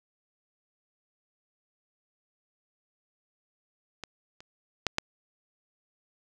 clicks, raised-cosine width 0.2 ms, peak -20 / -30 / -8 / -8 dBFS, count 4, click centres 4.037 / 4.405 / 4.867 / 4.984 s, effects none

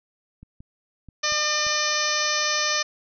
clicks, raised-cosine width 5 ms, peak -31 dBFS, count 5, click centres 0.43 / 0.605 / 1.087 / 1.322 / 1.667 s
harmonic tone, 602 Hz, D5, 43 cents sharp, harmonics 1 / 2 / 3 / 4 / 5 / 6 / 7 / 8 / 9 / 10, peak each -32 / -29 / -28 / -31 / -34 / -33 / -32 / -32 / -30 / -28 dBFS, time 1.23-2.83 s, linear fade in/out 10 ms
effects none

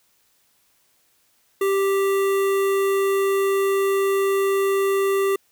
square tone with notch filter, 392 Hz, G4, in tune, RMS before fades -20 dBFS, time 1.61-5.36 s, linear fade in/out 5 ms, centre 4900 Hz, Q 1, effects white hiss -63 dBFS RMS until 5.51 s

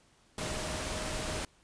sine tone in noise, 622.3 Hz, D#5, in tune, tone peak -43 dBFS, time 0.41-1.4 s, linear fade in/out 2 ms, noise pink, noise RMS -36 dBFS, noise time 0.38-1.45 s, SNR -10 dB, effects pink hiss -65 dBFS RMS until 1.63 s + resampled to 22050 Hz

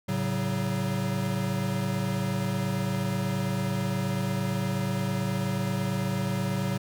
square chord, F# minor, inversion first, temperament equal with one note detuned, 110 / 138.59 / 188.45 Hz, A2 / C#3 / F#3, 0 / 0 / +32 cents, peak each -33 / -32 / -30 dBFS, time 0.08-6.78 s, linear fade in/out 10 ms, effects none

